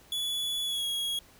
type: tone with pitch glide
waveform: 45% pulse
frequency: 3415 to 3314 Hz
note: G#7 to G#7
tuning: +48 to -4 cents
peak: -29 dBFS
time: 0.12-1.19 s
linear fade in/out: 2 ms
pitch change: -52 cents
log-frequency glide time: 0.64-0.85 s
effects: pink hiss -57 dBFS RMS until 1.39 s